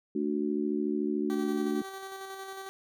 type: harmonic tone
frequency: 73.7 Hz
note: D2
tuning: 7 cents sharp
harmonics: 3 / 4 / 5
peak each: -32 / -31 / -32 dBFS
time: 0.15-1.82 s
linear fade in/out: 5 ms
type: tone with tremolo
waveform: 15% pulse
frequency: 386.4 Hz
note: G4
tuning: 25 cents flat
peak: -32 dBFS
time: 1.3-2.69 s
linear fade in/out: 0 ms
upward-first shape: square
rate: 11 Hz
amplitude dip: 30%
effects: none